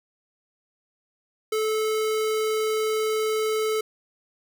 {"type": "tone", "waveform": "square", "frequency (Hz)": 434.8, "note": "A4", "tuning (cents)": -21, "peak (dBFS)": -23, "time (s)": [1.52, 3.81], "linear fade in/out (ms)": 5, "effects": []}